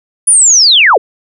sine linear sweep, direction down, 9960 to 330.6 Hz, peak -3 dBFS, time 0.27-0.98 s, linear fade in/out 10 ms, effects none

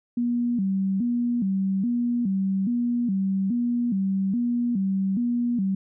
sine tone with vibrato, 215.2 Hz, A3, 38 cents flat, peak -21 dBFS, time 0.17-5.75 s, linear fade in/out 5 ms, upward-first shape square, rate 1.2 Hz, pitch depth 190 cents each way, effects none

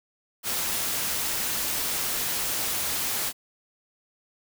white noise, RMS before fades -28 dBFS, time 0.43-3.33 s, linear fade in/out 50 ms, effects none

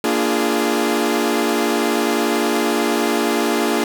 sawtooth chord, Bb dominant seventh, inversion none, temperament equal with one note detuned, 233.1 / 293.7 / 345.4 / 415.3 Hz, Bb3 / D4 / F4 / Ab4, 0 / 0 / -19 / 0 cents, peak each -18 dBFS, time 0.04-3.84 s, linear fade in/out 2 ms, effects none

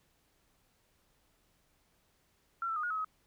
sine tone with pitch steps, 1361 / 1327 / 1231 / 1439 / 1283 / 1270 Hz, F6 / E6 / D#6 / F#6 / E6 / D#6, -45 / +11 / -19 / -49 / -47 / +35 cents, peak -32 dBFS, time 2.62-3.046 s, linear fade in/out 2 ms, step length 71 ms, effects pink hiss -72 dBFS RMS until 3.26 s

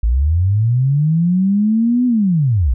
sine linear two-way sweep, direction up then down, 52.1 to 252.1 to 52.1 Hz, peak -11 dBFS, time 0.03-2.74 s, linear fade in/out 5 ms, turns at 2.06 s, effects none

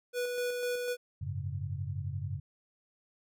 square tone with tremolo, 490.4 Hz, B4, 12 cents flat, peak -31 dBFS, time 0.13-0.97 s, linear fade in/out 50 ms, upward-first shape square, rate 4 Hz, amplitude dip 30%
sine chord, F# suspended second, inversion none, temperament just, 92.5 / 104.06 / 138.75 Hz, F#2 / G#2 / C#3, 0 / +4 / +2 cents, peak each -37 / -39 / -38 dBFS, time 1.21-2.4 s, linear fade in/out 10 ms
effects none

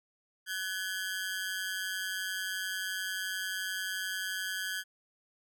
sawtooth ring-modulated tone, 1600 Hz, G6, 35 cents sharp, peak -27 dBFS, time 0.46-4.84 s, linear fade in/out 50 ms, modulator 94.3 Hz, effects none

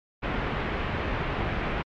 pink low-pass noise, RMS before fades -29 dBFS, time 0.22-1.83 s, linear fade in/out 20 ms, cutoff 2700 Hz, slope 24 dB/octave, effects MP3 64 kbps

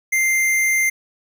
square tone, 2093 Hz, C7, in tune, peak -16 dBFS, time 0.12-0.9 s, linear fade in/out 10 ms, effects none

